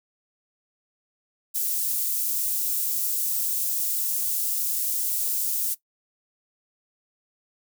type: high-pass noise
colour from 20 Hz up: white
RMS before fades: -26 dBFS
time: 1.54-5.75 s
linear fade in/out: 20 ms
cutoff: 9000 Hz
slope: 12 dB/octave
effects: noise-tail reverb RT60 0.1 s tail -17 dB re dry